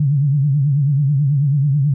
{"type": "tone with vibrato", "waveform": "sine", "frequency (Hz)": 141.7, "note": "C#3", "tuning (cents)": 38, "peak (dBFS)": -12, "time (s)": [0, 1.94], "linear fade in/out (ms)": 5, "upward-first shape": "triangle", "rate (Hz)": 9.2, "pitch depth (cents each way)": 140, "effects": []}